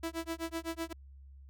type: tone with tremolo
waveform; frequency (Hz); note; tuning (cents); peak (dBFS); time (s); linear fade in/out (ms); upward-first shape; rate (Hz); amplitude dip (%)
sawtooth; 329.6; E4; 0; -29; 0.03-0.93; 5; sine; 7.9; 100
effects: added 68 Hz sine -50 dBFS peak until 1.49 s